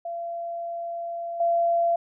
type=tone with level steps; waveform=sine; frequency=682 Hz; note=F5; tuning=41 cents flat; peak=-29 / -19 dBFS; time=0.05-1.96 s; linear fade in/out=5 ms; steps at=1.4 s; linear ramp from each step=5 ms; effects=none